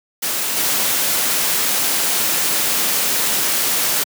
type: noise with level steps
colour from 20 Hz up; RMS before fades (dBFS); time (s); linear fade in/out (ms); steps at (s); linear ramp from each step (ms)
white; -21 / -18; 0.22-4.04; 10; 0.56; 10
effects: high-pass 150 Hz 12 dB/octave